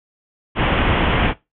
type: low-pass noise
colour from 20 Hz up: pink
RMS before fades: -17 dBFS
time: 0.55-1.34 s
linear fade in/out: 50 ms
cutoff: 3300 Hz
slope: 96 dB/octave
effects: noise-tail reverb RT60 0.2 s tail -18 dB re dry